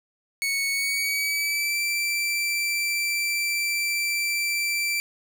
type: tone with pitch glide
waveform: sawtooth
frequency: 2217 to 2341 Hz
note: C#7 to D7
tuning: 0 to -6 cents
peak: -20 dBFS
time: 0.42-5 s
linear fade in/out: 0 ms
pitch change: +94 cents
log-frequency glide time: 0.72-1.8 s
effects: none